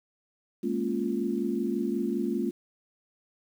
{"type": "chord", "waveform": "sine", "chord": "Bb minor seventh", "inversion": "third", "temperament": "equal", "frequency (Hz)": [207.7, 233.1, 277.2, 349.2], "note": ["Ab3", "Bb3", "Db4", "F4"], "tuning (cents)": [0, 0, 0, 0], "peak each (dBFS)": [-32, -31, -33, -31], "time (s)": [0.63, 2.51], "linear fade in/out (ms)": 10, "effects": ["9-bit"]}